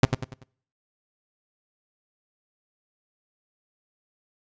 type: tone with echo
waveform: sawtooth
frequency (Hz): 130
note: C3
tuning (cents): -11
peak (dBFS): -8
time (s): 0.03-0.05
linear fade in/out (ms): 2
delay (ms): 96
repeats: 4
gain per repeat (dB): -8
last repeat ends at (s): 0.434
effects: noise-tail reverb RT60 0.6 s tail -24 dB re dry + resampled to 16000 Hz